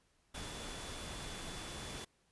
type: tone in noise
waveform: sine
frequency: 3458 Hz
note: A7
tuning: 31 cents flat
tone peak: -53 dBFS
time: 0.34-2.05 s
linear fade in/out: 10 ms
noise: pink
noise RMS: -45 dBFS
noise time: 0.34-2.05 s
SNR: -11 dB
effects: pink hiss -74 dBFS RMS until 2.31 s + resampled to 24000 Hz